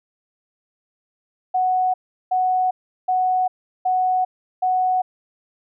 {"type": "tone bursts", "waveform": "sine", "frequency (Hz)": 740, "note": "F#5", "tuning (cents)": 0, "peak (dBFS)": -16, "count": 5, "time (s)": [1.54, 5.02], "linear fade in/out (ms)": 10, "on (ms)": 400, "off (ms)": 370, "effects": []}